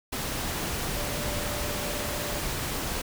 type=tone in noise; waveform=sine; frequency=587.3 Hz; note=D5; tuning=in tune; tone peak=-38 dBFS; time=0.95-2.4 s; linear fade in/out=10 ms; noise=pink; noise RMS=-31 dBFS; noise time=0.12-3.02 s; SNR=-10 dB; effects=none